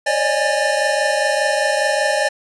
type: tone cluster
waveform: square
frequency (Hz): 550 / 592 / 617 / 825 / 1771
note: C#5 / D5 / D#5 / G#5 / A6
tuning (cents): -14 / +14 / -15 / -12 / +11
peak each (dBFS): -23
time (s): 0.06-2.29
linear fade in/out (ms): 10
effects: resampled to 24000 Hz